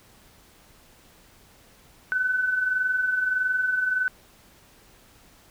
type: tone pair together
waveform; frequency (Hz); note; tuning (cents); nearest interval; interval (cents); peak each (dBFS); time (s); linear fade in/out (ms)
sine; 1487.4 / 1509; F#6 / F#6; +9 / +34; unison; 25; -31 / -22; 2.12-4.08; 0
effects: pink hiss -55 dBFS RMS until 5.5 s